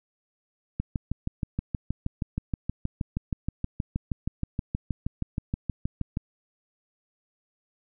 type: click train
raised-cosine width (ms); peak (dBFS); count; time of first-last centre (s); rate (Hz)
5; -15; 35; 0.8-6.171; 6.33
effects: none